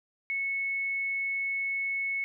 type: tone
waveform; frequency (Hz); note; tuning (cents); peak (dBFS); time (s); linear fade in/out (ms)
sine; 2202; C#7; -12; -28; 0.3-2.24; 0
effects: none